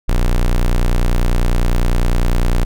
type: tone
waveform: 45% pulse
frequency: 29.97 Hz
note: A#0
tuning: 49 cents sharp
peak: -11 dBFS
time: 0.08-2.65 s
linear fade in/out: 10 ms
effects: none